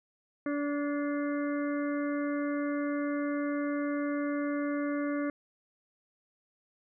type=harmonic tone with a mistuned harmonic; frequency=288.8 Hz; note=D4; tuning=29 cents flat; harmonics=1 / 2 / 4 / 5 / 6 / 7; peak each=-30 / -36 / -42 / -44 / -46 / -47 dBFS; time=0.46-5.3 s; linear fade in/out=2 ms; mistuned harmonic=7; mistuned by=+49 cents; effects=none